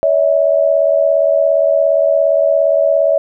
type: tone pair together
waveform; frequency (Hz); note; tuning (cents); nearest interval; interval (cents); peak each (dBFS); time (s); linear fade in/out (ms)
sine; 565.7 / 643; C#5 / E5; +35 / -43; major second; 222; -12; 0.03-3.18; 0
effects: none

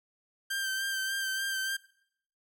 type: tone with vibrato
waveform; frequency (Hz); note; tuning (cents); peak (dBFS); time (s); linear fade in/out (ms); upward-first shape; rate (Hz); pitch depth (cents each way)
sawtooth; 1570; G6; +2; -27; 0.5-1.77; 10; sine; 3.4; 26
effects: noise-tail reverb RT60 0.7 s tail -22 dB re dry

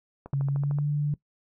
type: click train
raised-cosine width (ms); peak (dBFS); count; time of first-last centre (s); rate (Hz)
1; -26; 8; 0.26-0.786; 13.3
type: tone with pitch glide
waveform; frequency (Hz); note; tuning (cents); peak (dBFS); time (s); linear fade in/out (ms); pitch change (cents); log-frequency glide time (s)
sine; 138.59 to 146.75; C#3 to D3; 0 to -1; -23; 0.33-1.14; 2; +99; 0.46-0.87
effects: noise-tail reverb RT60 0.1 s tail -20 dB re dry

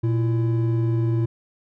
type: tone pair together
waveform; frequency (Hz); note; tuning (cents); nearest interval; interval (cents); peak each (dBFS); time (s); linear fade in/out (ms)
triangle; 118.23 / 334.4; A#2 / E4; +25 / +25; octave + tritone; 1800; -17 / -25; 0.03-1.26; 10
effects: none

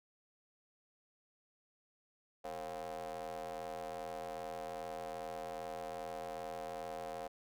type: ring-modulated tone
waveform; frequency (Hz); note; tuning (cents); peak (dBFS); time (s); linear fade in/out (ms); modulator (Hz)
30% pulse; 82.5; E2; +2; -36; 2.44-7.28; 10; 622
effects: none

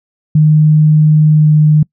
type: tone with pitch glide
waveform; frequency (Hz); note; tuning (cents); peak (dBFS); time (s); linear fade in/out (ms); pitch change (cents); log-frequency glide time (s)
sine; 153.5 to 152.44; D#3 to D#3; -23 to -35; -4; 0.35-1.83; 5; -12; 1.32-1.49
effects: noise-tail reverb RT60 0.1 s tail -26 dB re dry

